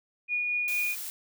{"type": "tone with tremolo", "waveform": "sine", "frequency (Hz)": 2448, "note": "D#7", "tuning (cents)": -29, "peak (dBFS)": -25, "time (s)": [0.28, 0.96], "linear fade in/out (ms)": 50, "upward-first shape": "triangle", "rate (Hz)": 4.4, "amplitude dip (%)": 25}
{"type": "noise", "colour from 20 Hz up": "blue", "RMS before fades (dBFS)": -37, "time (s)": [0.68, 1.1], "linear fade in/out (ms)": 0}
{"effects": []}